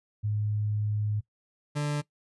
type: tone pair in turn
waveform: sine / 40% pulse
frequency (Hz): 105.3 / 147.18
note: G#2 / D3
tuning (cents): +24 / +4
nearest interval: tritone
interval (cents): 580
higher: second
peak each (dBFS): -26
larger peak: neither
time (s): 0.23-1.21 / 1.75-2.02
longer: first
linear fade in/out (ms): 20
effects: noise-tail reverb RT60 0.1 s tail -19 dB re dry + resampled to 24000 Hz